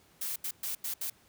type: noise bursts at uneven times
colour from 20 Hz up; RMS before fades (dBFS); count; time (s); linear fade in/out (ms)
blue; -35; 5; 0.21-0.36 / 0.44-0.51 / 0.63-0.75 / 0.84-0.94 / 1.01-1.1; 5
effects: pink hiss -63 dBFS RMS until 1.28 s + high-pass 60 Hz 12 dB/octave